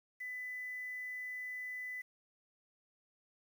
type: tone with quantisation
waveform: sine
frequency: 2000 Hz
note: B6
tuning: 21 cents sharp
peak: -40 dBFS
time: 0.2-2.02 s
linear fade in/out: 10 ms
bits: 10
effects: none